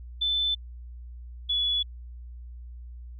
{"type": "tone pair in turn", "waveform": "sine", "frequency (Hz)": [3520, 3410], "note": ["A7", "G#7"], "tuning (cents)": [0, 45], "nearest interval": "minor second", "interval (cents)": 55, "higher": "first", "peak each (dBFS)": -23, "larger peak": "neither", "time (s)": [[0.21, 0.55], [1.49, 1.83]], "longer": "neither", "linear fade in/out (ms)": 10, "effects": ["added 60 Hz sine -39 dBFS peak until 3.19 s"]}